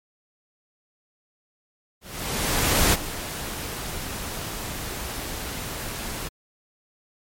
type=noise with ADSR envelope; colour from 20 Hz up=pink; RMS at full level=-18 dBFS; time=2.01-6.29 s; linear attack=920 ms; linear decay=31 ms; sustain=-14 dB; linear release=16 ms; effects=MP3 64 kbps

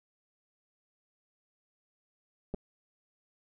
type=clicks; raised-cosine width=2 ms; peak=-23 dBFS; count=2; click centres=2.54 / 2.545 s; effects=none

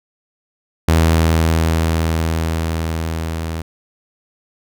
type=tone with level ramp; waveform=sawtooth; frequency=81.3 Hz; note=E2; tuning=23 cents flat; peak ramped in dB=-6 to -18 dBFS; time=0.88-3.62 s; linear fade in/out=5 ms; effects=none

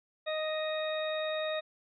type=harmonic tone; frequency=622.3 Hz; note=D#5; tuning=in tune; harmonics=1 / 2 / 3 / 4 / 6; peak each=-32 / -42 / -41 / -45 / -40 dBFS; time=0.26-1.61 s; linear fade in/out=20 ms; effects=none

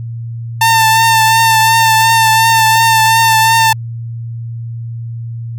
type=tone with vibrato; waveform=sawtooth; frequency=896 Hz; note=A5; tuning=31 cents sharp; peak=-3 dBFS; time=0.61-3.73 s; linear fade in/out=5 ms; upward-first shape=triangle; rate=2.8 Hz; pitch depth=30 cents each way; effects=added 116 Hz sine -20 dBFS peak until 5.58 s

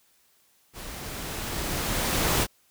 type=noise with level ramp; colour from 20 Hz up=pink; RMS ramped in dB=-40 to -22 dBFS; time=0.73-2.47 s; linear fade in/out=50 ms; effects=white hiss -64 dBFS RMS until 2.7 s

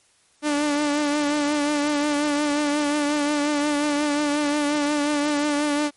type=tone with vibrato; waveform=sawtooth; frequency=293.7 Hz; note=D4; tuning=in tune; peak=-16 dBFS; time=0.42-5.91 s; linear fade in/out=50 ms; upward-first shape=triangle; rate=5.6 Hz; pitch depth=44 cents each way; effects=white hiss -60 dBFS RMS until 5.96 s + MP3 48 kbps

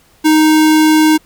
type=tone; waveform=square; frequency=311.1 Hz; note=D#4; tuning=in tune; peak=-7 dBFS; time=0.24-1.18 s; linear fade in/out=20 ms; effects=pink hiss -50 dBFS RMS until 1.25 s

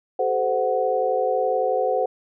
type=tone cluster; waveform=sine; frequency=385.9 / 437.6 / 516 / 740 Hz; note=G4 / A4 / C5 / F#5; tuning=-27 / -9 / -24 / 0 cents; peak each=-29 / -26 / -22 / -24 dBFS; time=0.19-2.06 s; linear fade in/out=5 ms; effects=none

